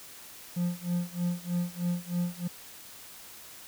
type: tone with tremolo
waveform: triangle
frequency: 175.5 Hz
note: F3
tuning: 9 cents sharp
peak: -23 dBFS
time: 0.56-2.48 s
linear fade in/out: 10 ms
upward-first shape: sine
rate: 3.2 Hz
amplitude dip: 95%
effects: white hiss -48 dBFS RMS until 3.67 s